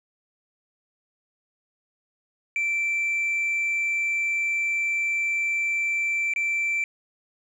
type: tone with dropouts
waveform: sine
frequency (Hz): 2339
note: D7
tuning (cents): -8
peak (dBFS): -20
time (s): 2.56-6.84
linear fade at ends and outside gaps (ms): 1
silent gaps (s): 6.337-6.361
effects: tanh soft clip ceiling -21 dBFS + 10-bit